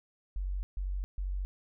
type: tone bursts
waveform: sine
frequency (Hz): 47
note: F#1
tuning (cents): +28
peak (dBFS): -31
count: 3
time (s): 0.36-1.45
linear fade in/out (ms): 0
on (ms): 270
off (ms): 140
effects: none